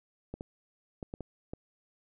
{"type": "clicks", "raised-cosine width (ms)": 2, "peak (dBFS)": -25, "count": 6, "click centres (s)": [0.34, 0.409, 1.028, 1.139, 1.207, 1.535], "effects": []}